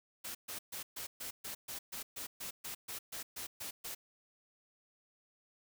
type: noise bursts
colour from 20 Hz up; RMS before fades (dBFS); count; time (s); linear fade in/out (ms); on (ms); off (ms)
white; -43; 16; 0.24-3.95; 10; 110; 130
effects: none